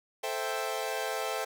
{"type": "chord", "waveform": "sawtooth", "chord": "A minor seventh", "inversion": "none", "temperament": "equal", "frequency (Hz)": [440, 523.3, 659.3, 784], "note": ["A4", "C5", "E5", "G5"], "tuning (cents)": [0, 0, 0, 0], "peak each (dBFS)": -33, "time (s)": [0.23, 1.45], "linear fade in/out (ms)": 10, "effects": []}